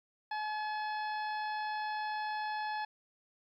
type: harmonic tone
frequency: 853 Hz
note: G#5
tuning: 46 cents sharp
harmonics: 1 / 2 / 3 / 4 / 5 / 6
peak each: -35 / -41 / -50 / -53 / -51 / -56 dBFS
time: 0.31-2.85 s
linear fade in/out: 5 ms
effects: 12-bit